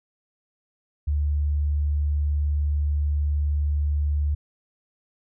sine tone, 73.42 Hz, D2, in tune, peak -20 dBFS, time 1.07-4.35 s, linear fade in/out 10 ms, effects none

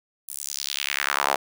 sawtooth tone with high-pass filter sweep, 70.1 Hz, C#2, 20 cents sharp, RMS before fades -27 dBFS, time 0.28-1.36 s, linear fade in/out 5 ms, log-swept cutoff 11000 to 720 Hz, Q 2, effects none

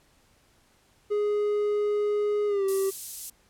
triangle tone with pitch glide, 415.7 to 387.9 Hz, G#4 to G4, +2 to -18 cents, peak -21 dBFS, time 1.1-2.91 s, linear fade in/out 20 ms, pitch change -120 cents, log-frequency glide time 2.47-2.65 s
white high-pass noise, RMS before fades -35 dBFS, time 2.68-3.3 s, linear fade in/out 5 ms, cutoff 7100 Hz, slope 12 dB/octave
effects pink hiss -63 dBFS RMS until 3.49 s + low-pass 12000 Hz 12 dB/octave

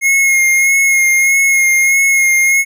square tone with vibrato, 2153 Hz, C7, 49 cents sharp, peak -9 dBFS, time 0.01-2.65 s, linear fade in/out 50 ms, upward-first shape sine, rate 1.6 Hz, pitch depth 24 cents each way, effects none

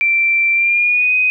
sine tone with pitch glide, 2349 to 2503 Hz, D7 to D#7, 0 to +10 cents, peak -11 dBFS, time 0.01-1.3 s, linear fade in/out 0 ms, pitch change +110 cents, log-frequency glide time 0.53-1.14 s, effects none

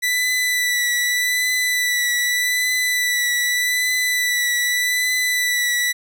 sawtooth tone with vibrato, 1977 Hz, B6, 1 cent sharp, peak -14 dBFS, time 0.02-5.93 s, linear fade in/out 20 ms, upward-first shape triangle, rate 0.83 Hz, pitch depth 26 cents each way, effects none

